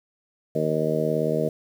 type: harmonic tone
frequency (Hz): 77.78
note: D#2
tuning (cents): 0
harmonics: 2 / 3 / 4 / 5 / 6 / 7 / 8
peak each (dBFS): -28 / -30 / -32 / -30 / -26 / -32 / -27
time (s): 0.55-1.49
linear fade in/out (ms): 5
effects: 8-bit